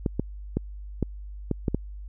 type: clicks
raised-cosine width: 3 ms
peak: -11 dBFS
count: 7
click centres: 0.062 / 0.196 / 0.57 / 1.027 / 1.513 / 1.682 / 1.746 s
effects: added 50 Hz sine -36 dBFS peak until 2.08 s